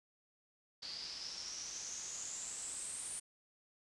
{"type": "noise with low-pass filter sweep", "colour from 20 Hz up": "white", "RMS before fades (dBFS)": -45, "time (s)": [0.82, 3.2], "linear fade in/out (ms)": 10, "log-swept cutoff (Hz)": [4600, 9200], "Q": 9.2, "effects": ["resampled to 24000 Hz"]}